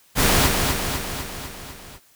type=noise with echo; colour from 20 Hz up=pink; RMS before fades=-17 dBFS; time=0.15-0.5 s; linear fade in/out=50 ms; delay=250 ms; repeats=6; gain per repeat=-4 dB; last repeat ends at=2 s; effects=white hiss -56 dBFS RMS until 2.15 s

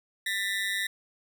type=ring-modulated tone; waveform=30% pulse; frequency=1880 Hz; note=A#6; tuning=14 cents sharp; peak=-22 dBFS; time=0.26-0.87 s; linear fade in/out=5 ms; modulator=98.1 Hz; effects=none

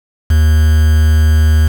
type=tone with quantisation; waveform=triangle; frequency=77.78 Hz; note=D#2; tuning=in tune; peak=-4 dBFS; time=0.3-1.68 s; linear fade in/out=5 ms; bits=4; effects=none

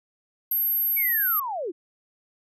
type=tone; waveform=sine; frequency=12580 Hz; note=G9; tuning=5 cents sharp; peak=-21 dBFS; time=0.51-1.4 s; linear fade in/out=5 ms
type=linear sweep; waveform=sine; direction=down; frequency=2298 to 302 Hz; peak=-27 dBFS; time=0.96-1.72 s; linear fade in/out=20 ms
effects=none

